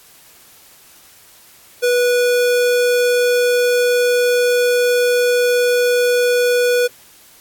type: tone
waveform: square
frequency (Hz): 489.2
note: B4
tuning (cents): -16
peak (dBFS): -13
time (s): 1.82-6.88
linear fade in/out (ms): 20
effects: white hiss -46 dBFS RMS until 7.4 s + AAC 64 kbps